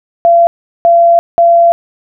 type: tone bursts at uneven times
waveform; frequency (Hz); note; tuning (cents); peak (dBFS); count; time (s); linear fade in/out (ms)
sine; 682; F5; -41; -3; 3; 0.25-0.47 / 0.85-1.19 / 1.38-1.72; 0
effects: none